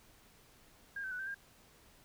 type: tone with pitch steps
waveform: sine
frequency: 1616 / 1538 / 1483 / 1557 / 1608 Hz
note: G#6 / G6 / F#6 / G6 / G6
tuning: -48 / -33 / +4 / -12 / +44 cents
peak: -38 dBFS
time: 0.96-1.345 s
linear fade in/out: 5 ms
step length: 77 ms
effects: pink hiss -63 dBFS RMS until 2.04 s